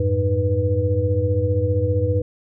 sine tone cluster, 90 / 105.2 / 307.1 / 490.2 Hz, F#2 / G#2 / D#4 / B4, -47 / +23 / -23 / -13 cents, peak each -21 / -21 / -29 / -22 dBFS, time 0-2.22 s, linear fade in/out 5 ms, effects none

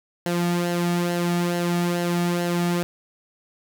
sawtooth tone with flanger, 174.1 Hz, F3, 5 cents flat, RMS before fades -23 dBFS, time 0.26-2.83 s, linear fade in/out 0 ms, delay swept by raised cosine 0.83 to 2.03 ms, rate 2.3 Hz, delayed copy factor -0.55, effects none

